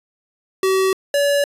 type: tone pair in turn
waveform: square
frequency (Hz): 380.8 / 570.6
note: F#4 / C#5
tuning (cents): +50 / +50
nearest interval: perfect fifth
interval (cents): 700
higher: second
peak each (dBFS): -15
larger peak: neither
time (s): 0.63-0.93 / 1.14-1.44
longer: neither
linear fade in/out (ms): 2
effects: resampled to 32000 Hz